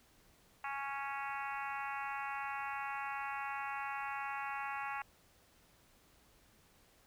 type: harmonic tone with a mistuned harmonic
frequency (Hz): 277.2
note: C#4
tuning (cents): 0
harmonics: 3 / 4 / 5 / 6 / 7 / 8 / 9 / 10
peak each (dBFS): -42 / -44 / -46 / -48 / -49 / -50 / -51 / -52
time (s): 0.64-5.02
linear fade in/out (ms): 2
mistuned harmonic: 10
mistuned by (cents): -24
effects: pink hiss -67 dBFS RMS until 7.06 s